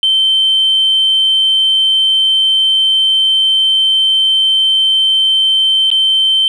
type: tone with dropouts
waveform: sine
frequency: 3103 Hz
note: G7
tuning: 18 cents flat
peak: -7 dBFS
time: 0.03-6.48 s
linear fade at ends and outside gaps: 1 ms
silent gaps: 5.903-5.914 s
effects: tanh soft clip ceiling -4 dBFS + 8-bit